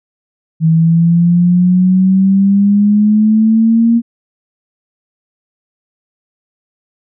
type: exponential sweep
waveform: sine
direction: up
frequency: 160 to 234.6 Hz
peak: -6 dBFS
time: 0.6-4.02 s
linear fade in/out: 50 ms
effects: none